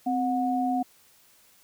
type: tone pair together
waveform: sine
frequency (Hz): 258.9 / 729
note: C4 / F#5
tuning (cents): -18 / -26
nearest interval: octave + tritone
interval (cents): 1792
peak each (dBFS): -26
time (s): 0.06-0.83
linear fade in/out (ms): 10
effects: white hiss -59 dBFS RMS until 1.63 s